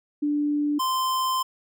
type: tone pair in turn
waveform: sine / square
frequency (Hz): 293.7 / 1038.2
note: D4 / C6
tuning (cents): 0 / -14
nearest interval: octave + minor seventh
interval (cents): 2186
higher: second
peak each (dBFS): -21 / -23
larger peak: first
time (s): 0.22-0.79 / 0.79-1.43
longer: second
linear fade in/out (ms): 10
effects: none